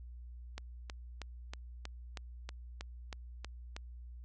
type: click train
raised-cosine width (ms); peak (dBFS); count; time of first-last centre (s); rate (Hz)
0.2; -25; 11; 0.58-3.765; 3.14
effects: added 60 Hz sine -46 dBFS peak until 4.24 s + resampled to 24000 Hz